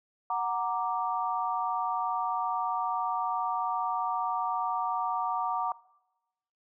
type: chord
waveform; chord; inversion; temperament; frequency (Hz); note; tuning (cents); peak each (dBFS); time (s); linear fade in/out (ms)
sine; Gb augmented; none; equal; 740 / 932.3 / 1174.7; Gb5 / Bb5 / D6; 0 / 0 / 0; -32 / -31 / -32; 0.3-5.72; 2
effects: noise-tail reverb RT60 1.0 s tail -21 dB re dry